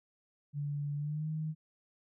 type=tone with pitch glide; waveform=sine; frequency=144.8 to 156.09 Hz; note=D3 to D#3; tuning=-24 to +6 cents; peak=-33 dBFS; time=0.53-1.55 s; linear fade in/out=50 ms; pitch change=+130 cents; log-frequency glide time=0.96-1.28 s; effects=none